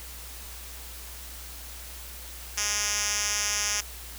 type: tone with band-pass filter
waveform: 5% pulse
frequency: 207.3 Hz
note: G#3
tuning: 3 cents flat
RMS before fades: -28 dBFS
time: 2.57-3.81 s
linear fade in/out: 10 ms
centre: 6000 Hz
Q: 1.8
effects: added 60 Hz sine -43 dBFS peak until 4.18 s + white hiss -43 dBFS RMS until 4.18 s